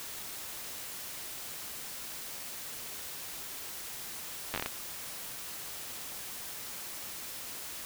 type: slowing click train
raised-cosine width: 0.3 ms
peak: -16 dBFS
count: 7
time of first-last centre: 4.54-4.661 s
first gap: 9 ms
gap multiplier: 1.32
effects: white hiss -42 dBFS RMS until 7.85 s